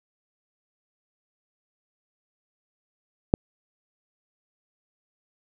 click, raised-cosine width 2 ms, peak -3 dBFS, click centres 3.339 s, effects none

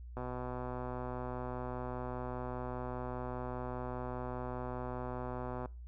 click train, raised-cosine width 1 ms, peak -27 dBFS, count 687, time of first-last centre 0.17-5.658 s, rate 125 Hz, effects noise-tail reverb RT60 0.3 s tail -23 dB re dry + added 60 Hz sine -45 dBFS peak until 5.87 s

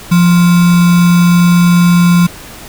sine tone with sample-and-hold, 174.61 Hz, F3, in tune, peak -4 dBFS, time 0.11-2.27 s, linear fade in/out 10 ms, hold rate 1225 Hz, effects pink hiss -31 dBFS RMS until 2.68 s

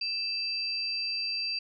sine tone pair together, 2637 / 4699 Hz, E7 / D8, 0 / 0 cents, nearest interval minor seventh, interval 1000 cents, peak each -36 / -30 dBFS, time 0.01-1.59 s, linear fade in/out 5 ms, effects none

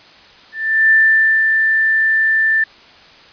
sine tone with ADSR envelope, 1774 Hz, A6, 14 cents sharp, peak -7 dBFS, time 0.52-2.64 s, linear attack 390 ms, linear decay 520 ms, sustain -4 dB, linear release 5 ms, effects white hiss -43 dBFS RMS until 3.32 s + resampled to 11025 Hz

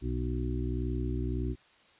harmonic tone, 61.74 Hz, B1, in tune, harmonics 1 / 2 / 4 / 5 / 6, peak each -32 / -35 / -38 / -39 / -40 dBFS, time 0.01-1.56 s, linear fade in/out 50 ms, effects white hiss -61 dBFS RMS until 1.99 s + resampled to 8000 Hz

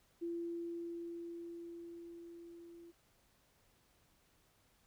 sine tone with level ramp, 340.1 Hz, F4, 46 cents flat, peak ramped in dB -37 to -53 dBFS, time 0.21-2.92 s, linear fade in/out 20 ms, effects pink hiss -72 dBFS RMS until 4.86 s

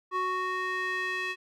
square tone with band-pass filter sweep, 370 Hz, F#4, in tune, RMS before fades -31 dBFS, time 0.11-1.36 s, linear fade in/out 50 ms, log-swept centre 1200 to 2300 Hz, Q 2.7, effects none

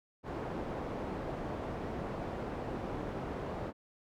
white low-pass noise, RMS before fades -39 dBFS, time 0.23-3.73 s, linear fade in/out 50 ms, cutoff 610 Hz, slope 12 dB/octave, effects none

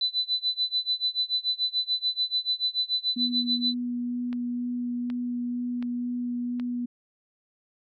sine tone with tremolo, 4000 Hz, B7, 21 cents sharp, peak -21 dBFS, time 0.01-3.74 s, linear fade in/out 2 ms, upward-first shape sine, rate 6.9 Hz, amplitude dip 95%
sine tone with vibrato, 243.6 Hz, B3, 24 cents flat, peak -27 dBFS, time 3.16-6.86 s, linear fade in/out 10 ms, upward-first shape sine, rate 2.1 Hz, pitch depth 8 cents each way
clicks, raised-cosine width 0.3 ms, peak -26 dBFS, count 4, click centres 4.329 / 5.101 / 5.826 / 6.598 s
effects none

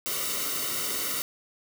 white noise with comb filter, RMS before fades -30 dBFS, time 0.06-1.22 s, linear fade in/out 0 ms, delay 1.2 ms, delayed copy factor -0.8, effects none

